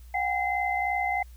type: tone cluster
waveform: sine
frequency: 731 / 794 / 2062 Hz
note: F#5 / G5 / C7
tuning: -21 / +22 / -26 cents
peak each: -29 dBFS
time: 0.14-1.23 s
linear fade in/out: 5 ms
effects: added 60 Hz sine -44 dBFS peak until 1.36 s + white hiss -61 dBFS RMS until 1.36 s